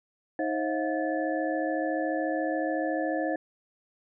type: tone cluster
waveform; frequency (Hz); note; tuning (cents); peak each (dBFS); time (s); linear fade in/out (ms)
sine; 314.5 / 536 / 643 / 717 / 1734; D#4 / C5 / E5 / F5 / A6; +19 / +42 / -43 / +45 / -26; -30 / -32 / -34 / -33 / -37; 0.39-3.36; 2
effects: none